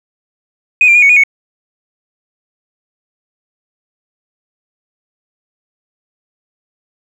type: tone with pitch steps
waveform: sine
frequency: 2494 / 2374 / 2445 / 2227 / 2455 / 2217 Hz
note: D#7 / D7 / D#7 / C#7 / D#7 / C#7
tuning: +3 / +18 / -31 / +7 / -24 / 0 cents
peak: -3 dBFS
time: 0.81-1.236 s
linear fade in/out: 2 ms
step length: 71 ms
effects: tanh soft clip ceiling 0 dBFS + 7-bit